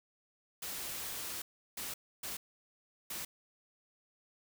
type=noise bursts at uneven times; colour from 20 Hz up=white; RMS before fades=-41 dBFS; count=4; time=0.62-1.42 / 1.77-1.94 / 2.23-2.37 / 3.1-3.25 s; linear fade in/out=5 ms; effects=none